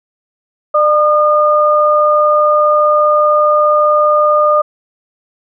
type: tone pair together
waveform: sine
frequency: 599 / 1216.1 Hz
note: D5 / D#6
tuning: +34 / -40 cents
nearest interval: octave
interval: 1226 cents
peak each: -10 dBFS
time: 0.74-4.62 s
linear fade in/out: 10 ms
effects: none